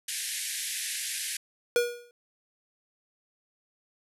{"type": "band-pass noise", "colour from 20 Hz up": "white", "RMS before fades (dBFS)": -34, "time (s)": [0.08, 1.37], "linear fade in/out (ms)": 5, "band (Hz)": [1600, 12000], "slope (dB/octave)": 96}
{"type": "tone with exponential decay", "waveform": "square", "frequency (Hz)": 480.4, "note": "B4", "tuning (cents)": -48, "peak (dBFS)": -19, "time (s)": [1.76, 2.11], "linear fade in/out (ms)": 1, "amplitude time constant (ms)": 76}
{"effects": []}